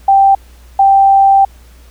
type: tone pair in turn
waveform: sine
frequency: 784 / 784 Hz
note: G5 / G5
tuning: 0 / 0 cents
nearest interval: unison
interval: 0 cents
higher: neither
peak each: -4 dBFS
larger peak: neither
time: 0.08-0.35 / 0.79-1.45 s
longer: second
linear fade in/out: 5 ms
effects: added 60 Hz sine -37 dBFS peak until 1.9 s + pink hiss -47 dBFS RMS until 1.9 s